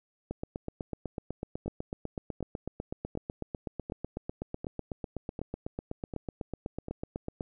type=two click trains; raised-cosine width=2 ms; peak=-21 / -24 dBFS; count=58 / 8; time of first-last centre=0.31-7.408 / 1.66-6.884 s; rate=8.03 / 1.34 Hz; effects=none